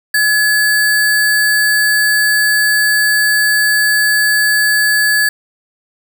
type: tone with sample-and-hold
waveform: sine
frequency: 1700 Hz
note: G#6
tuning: 40 cents sharp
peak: -9 dBFS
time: 0.14-5.29 s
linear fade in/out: 5 ms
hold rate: 6300 Hz
effects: none